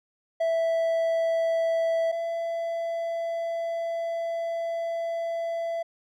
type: tone pair in turn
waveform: triangle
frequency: 659.3 / 669.3 Hz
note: E5 / E5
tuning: 0 / +26 cents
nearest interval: unison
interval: 26 cents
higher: second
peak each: -20 / -25 dBFS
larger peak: first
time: 0.4-2.12 / 2.12-5.83 s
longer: second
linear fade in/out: 10 ms
effects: none